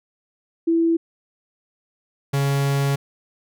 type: tone pair in turn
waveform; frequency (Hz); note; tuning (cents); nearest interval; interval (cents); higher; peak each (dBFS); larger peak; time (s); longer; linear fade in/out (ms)
sine / 45% pulse; 331.6 / 139.42; E4 / C#3; +10 / +10; octave + minor third; 1500; first; -15 / -18; first; 0.67-0.97 / 2.33-2.96; second; 10
effects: none